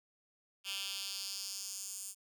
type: tone with high-pass filter sweep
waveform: 10% pulse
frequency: 196 Hz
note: G3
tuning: in tune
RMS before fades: -42 dBFS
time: 0.64-2.15 s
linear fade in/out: 50 ms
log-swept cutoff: 3000 to 8200 Hz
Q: 2.2
effects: none